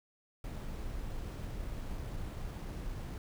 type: noise with sample-and-hold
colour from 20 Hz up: brown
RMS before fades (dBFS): -40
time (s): 0.44-3.18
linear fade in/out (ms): 2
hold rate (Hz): 11025
effects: none